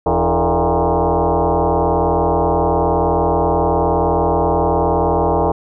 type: tone with frequency modulation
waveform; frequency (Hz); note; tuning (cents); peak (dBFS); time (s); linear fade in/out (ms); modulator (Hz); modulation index
sine; 171; F3; -36; -12; 0.06-5.52; 5; 127; 6.4
effects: none